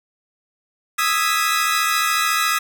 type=chord; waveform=sawtooth; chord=E major seventh; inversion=third; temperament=equal; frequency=1244.5 / 1318.5 / 1661.2 / 1975.5 Hz; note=D#6 / E6 / G#6 / B6; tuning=0 / 0 / 0 / 0 cents; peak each=-17 / -19 / -22 / -21 dBFS; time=0.98-2.59 s; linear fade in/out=10 ms; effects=none